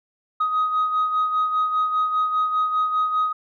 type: beating tone pair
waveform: sine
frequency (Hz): 1254 / 1259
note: D#6 / D#6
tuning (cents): +13 / +20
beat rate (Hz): 5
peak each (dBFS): -18 / -26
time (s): 0.4-3.33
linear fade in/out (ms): 10
effects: tanh soft clip ceiling -15 dBFS